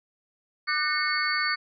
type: tone cluster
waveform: sine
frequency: 1198 / 1492 / 1822 / 2185 / 4497 Hz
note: D6 / F#6 / A#6 / C#7 / C#8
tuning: +34 / +14 / -40 / -26 / +24 cents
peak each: -30 dBFS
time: 0.67-1.56 s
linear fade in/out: 20 ms
effects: none